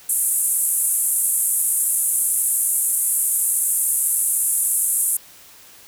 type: band-pass noise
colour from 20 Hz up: white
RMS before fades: -20 dBFS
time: 0.09-5.17 s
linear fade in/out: 5 ms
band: 8300 to 12000 Hz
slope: 48 dB/octave
effects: white hiss -46 dBFS RMS until 5.87 s